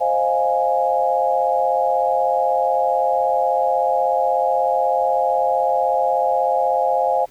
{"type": "chord", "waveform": "sine", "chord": "F minor seventh", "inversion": "second", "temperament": "equal with one note detuned", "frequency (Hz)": [525.7, 622.3, 698.5, 830.6], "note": ["C5", "Eb5", "F5", "Ab5"], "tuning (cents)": [8, 0, 0, 0], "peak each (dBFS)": [-21, -24, -20, -20], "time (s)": [0, 7.26], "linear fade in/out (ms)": 20, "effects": ["pink hiss -52 dBFS RMS until 7.3 s"]}